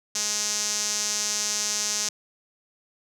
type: tone with band-pass filter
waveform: sawtooth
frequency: 210 Hz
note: G#3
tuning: 19 cents sharp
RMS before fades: -27 dBFS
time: 0.15-2.09 s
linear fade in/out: 5 ms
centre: 6200 Hz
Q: 4
effects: none